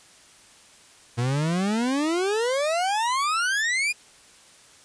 40% pulse exponential sweep, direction up, 115.9 to 2489 Hz, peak -21 dBFS, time 1.17-3.93 s, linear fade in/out 20 ms, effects white hiss -52 dBFS RMS until 4.84 s + resampled to 22050 Hz

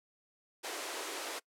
pink high-pass noise, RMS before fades -40 dBFS, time 0.63-1.4 s, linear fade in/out 20 ms, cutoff 320 Hz, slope 48 dB/octave, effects noise-tail reverb RT60 0.1 s tail -24 dB re dry + low-pass 11000 Hz 12 dB/octave

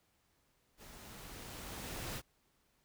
pink noise with level ramp, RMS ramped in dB -55 to -41 dBFS, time 0.77-2.22 s, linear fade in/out 50 ms, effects pink hiss -75 dBFS RMS until 2.84 s

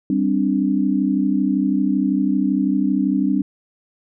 sine chord, G suspended fourth, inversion none, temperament just, 196 / 261.3 / 294 Hz, G3 / C4 / D4, 0 / -2 / +2 cents, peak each -20 dBFS, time 0.1-3.42 s, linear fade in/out 2 ms, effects none

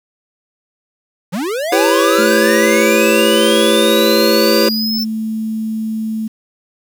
square linear sweep, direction up, 154.9 to 5350 Hz, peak -18 dBFS, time 1.32-5.05 s, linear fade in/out 20 ms
square chord, C# half-diminished seventh, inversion first, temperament just, 332.6 / 399.1 / 498.9 / 554.4 Hz, E4 / G4 / B4 / C#5, +16 / +31 / +17 / 0 cents, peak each -17 dBFS, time 1.72-4.69 s, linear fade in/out 5 ms
sine tone, 220 Hz, A3, in tune, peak -17 dBFS, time 2.18-6.28 s, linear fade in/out 10 ms
effects 7-bit

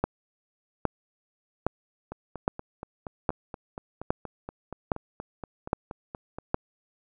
two click trains, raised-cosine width 1 ms, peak -9 / -22 dBFS, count 9 / 19, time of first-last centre 0.04-6.544 / 2.12-6.385 s, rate 1.23 / 4.22 Hz, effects none

